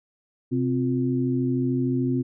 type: tone cluster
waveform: sine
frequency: 129.1 / 259 / 352.5 Hz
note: C3 / C4 / F4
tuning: -23 / -17 / +16 cents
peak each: -26 / -23 / -29 dBFS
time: 0.51-2.23 s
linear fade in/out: 20 ms
effects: none